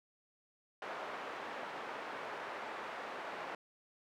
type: band-pass noise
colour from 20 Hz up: pink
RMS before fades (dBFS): -44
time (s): 0.82-3.55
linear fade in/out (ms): 2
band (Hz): 560 to 1700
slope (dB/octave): 12
effects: none